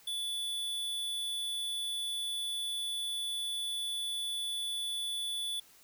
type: tone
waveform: square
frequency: 3460 Hz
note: A7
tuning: 30 cents flat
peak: -34 dBFS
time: 0.07-5.6 s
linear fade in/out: 5 ms
effects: white hiss -60 dBFS RMS until 5.83 s